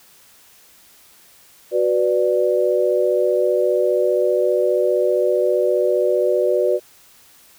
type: chord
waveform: sine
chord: B minor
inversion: second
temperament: equal with one note detuned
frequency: 370 / 493.9 / 589 Hz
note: F#4 / B4 / D5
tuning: 0 / 0 / +5 cents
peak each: -19 dBFS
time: 1.71-6.8 s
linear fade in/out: 50 ms
effects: white hiss -50 dBFS RMS until 7.58 s